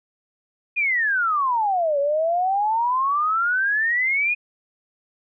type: exponential two-way sweep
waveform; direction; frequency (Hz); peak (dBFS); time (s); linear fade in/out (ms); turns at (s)
sine; down then up; 2489 to 554.4 to 2489; -18; 0.76-4.35; 20; 1.99
effects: none